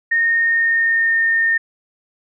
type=tone with pitch glide; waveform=sine; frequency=1842 to 1825.1 Hz; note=A#6 to A#6; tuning=-21 to -37 cents; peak=-13 dBFS; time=0.11-1.58 s; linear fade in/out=10 ms; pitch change=-16 cents; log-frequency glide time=0.39-1.16 s; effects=none